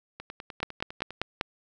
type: two click trains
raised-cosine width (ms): 0.3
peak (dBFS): -11 / -23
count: 5 / 10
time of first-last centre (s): 0.63-1.411 / 0.2-1.106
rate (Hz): 5.12 / 9.93
effects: none